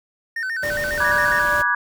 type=tone with vibrato; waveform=triangle; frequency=1668 Hz; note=G#6; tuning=7 cents sharp; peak=-21 dBFS; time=0.36-1.42 s; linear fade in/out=5 ms; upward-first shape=square; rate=7.3 Hz; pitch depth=160 cents each way
type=noise; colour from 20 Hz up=pink; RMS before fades=-32 dBFS; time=0.62-1.63 s; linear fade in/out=20 ms
type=tone with tremolo; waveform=sine; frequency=590 Hz; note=D5; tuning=8 cents sharp; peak=-25 dBFS; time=0.63-1.62 s; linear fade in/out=2 ms; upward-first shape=square; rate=2.3 Hz; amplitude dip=25%
type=chord; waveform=sine; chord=G# half-diminished seventh; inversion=first; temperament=equal with one note detuned; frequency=970.8 / 1174.7 / 1480 / 1661.2 Hz; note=B5 / D6 / F#6 / G#6; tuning=-30 / 0 / 0 / 0 cents; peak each=-24 / -24 / -24 / -19 dBFS; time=1-1.75 s; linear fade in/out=5 ms
effects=none